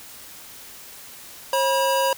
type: tone pair together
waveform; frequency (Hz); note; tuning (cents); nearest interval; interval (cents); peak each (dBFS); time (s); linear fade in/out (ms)
square; 539.8 / 969; C#5 / B5; -46 / -33; minor seventh; 1013; -22; 1.53-2.13; 2
effects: white hiss -42 dBFS RMS until 2.17 s